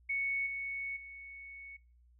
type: tone with level steps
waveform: sine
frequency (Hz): 2217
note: C#7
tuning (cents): 0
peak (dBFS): -31 / -36 / -46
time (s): 0.09-1.77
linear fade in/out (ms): 10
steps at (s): 0.46 / 0.96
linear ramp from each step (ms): 10
effects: noise-tail reverb RT60 0.5 s tail -26 dB re dry + added 60 Hz sine -61 dBFS peak until 2.19 s